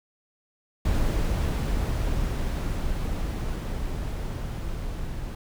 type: noise with level ramp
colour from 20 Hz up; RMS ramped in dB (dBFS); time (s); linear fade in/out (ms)
brown; -23 to -33; 0.85-5.35; 5
effects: none